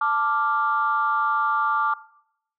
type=chord; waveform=sine; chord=D minor; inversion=second; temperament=equal; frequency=880 / 1174.7 / 1396.9 Hz; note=A5 / D6 / F6; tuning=0 / 0 / 0 cents; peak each=-25 / -21 / -26 dBFS; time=0.01-1.94 s; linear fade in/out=5 ms; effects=noise-tail reverb RT60 0.7 s tail -18 dB re dry + tanh soft clip ceiling -10 dBFS